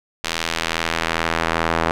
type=tone with band-pass filter sweep; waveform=sawtooth; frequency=82.41 Hz; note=E2; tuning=in tune; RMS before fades=-22 dBFS; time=0.24-1.91 s; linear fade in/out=0 ms; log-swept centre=3800 to 1100 Hz; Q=0.79; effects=none